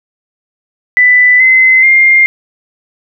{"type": "tone with pitch steps", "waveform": "sine", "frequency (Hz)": [1990, 2051, 2113], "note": ["B6", "C7", "C7"], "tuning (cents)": [13, -35, 16], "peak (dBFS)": -3, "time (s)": [0.97, 2.26], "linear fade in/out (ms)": 0, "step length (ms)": 430, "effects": []}